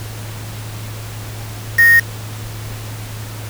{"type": "tone with quantisation", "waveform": "sine", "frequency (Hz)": 1856, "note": "A#6", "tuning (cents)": -8, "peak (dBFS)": -6, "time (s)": [1.78, 2], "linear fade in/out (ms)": 10, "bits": 3, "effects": ["added 108 Hz sine -27 dBFS peak until 3.49 s", "pink hiss -33 dBFS RMS until 3.49 s"]}